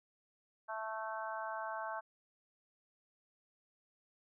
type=harmonic tone; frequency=220 Hz; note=A3; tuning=in tune; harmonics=3 / 4 / 5 / 6 / 7; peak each=-44 / -43 / -45 / -49 / -46 dBFS; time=0.68-2.01 s; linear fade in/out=20 ms; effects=none